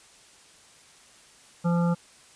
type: harmonic tone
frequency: 172 Hz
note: F3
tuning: 26 cents flat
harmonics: 1 / 3 / 5 / 7 / 8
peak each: -21 / -31 / -35 / -38 / -39 dBFS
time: 1.64-1.95 s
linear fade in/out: 20 ms
effects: white hiss -54 dBFS RMS until 2.35 s + resampled to 22050 Hz